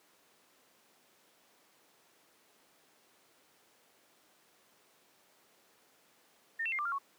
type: tone with pitch steps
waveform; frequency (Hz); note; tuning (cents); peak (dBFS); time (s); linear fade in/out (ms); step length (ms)
sine; 1820 / 2691 / 2112 / 1185 / 1391 / 1109; A#6 / E7 / C7 / D6 / F6 / C#6; -42 / +35 / +16 / +15 / -7 / 0; -32; 6.59-6.986; 10; 66
effects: pink hiss -66 dBFS RMS until 7.18 s + high-pass 300 Hz 12 dB/octave